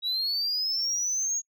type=linear sweep; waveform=sine; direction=up; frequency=3832 to 6670 Hz; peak=-23 dBFS; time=0.02-1.42 s; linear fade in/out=50 ms; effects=noise-tail reverb RT60 0.1 s tail -25 dB re dry + tanh soft clip ceiling -24 dBFS